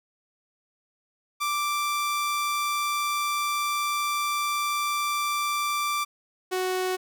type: tone pair in turn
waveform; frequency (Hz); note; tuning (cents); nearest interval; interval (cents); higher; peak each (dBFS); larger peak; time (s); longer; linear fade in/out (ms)
sawtooth; 1174.7 / 370.2; D6 / F#4; 0 / +1; octave + minor sixth; 1999; first; -21; neither; 1.4-6.05 / 6.51-6.97; first; 20
effects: none